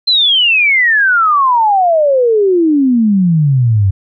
sine exponential sweep, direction down, 4158 to 93.2 Hz, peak -7 dBFS, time 0.07-3.91 s, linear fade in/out 10 ms, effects none

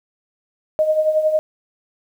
sine tone with tremolo, 621 Hz, D#5, 3 cents flat, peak -11 dBFS, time 0.79-1.39 s, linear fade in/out 0 ms, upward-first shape triangle, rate 11 Hz, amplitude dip 70%, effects 8-bit

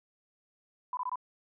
sine tone bursts, 1000 Hz, B5, 21 cents sharp, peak -31 dBFS, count 4, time 0.93-1.157 s, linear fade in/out 2 ms, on 41 ms, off 21 ms, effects none

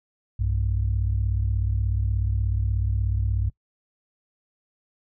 sine tone pair together, 62.3 / 98.9 Hz, B1 / G2, +16 / +16 cents, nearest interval minor sixth, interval 800 cents, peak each -23 dBFS, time 0.39-3.5 s, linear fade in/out 10 ms, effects noise-tail reverb RT60 0.1 s tail -23 dB re dry + tanh soft clip ceiling -14 dBFS

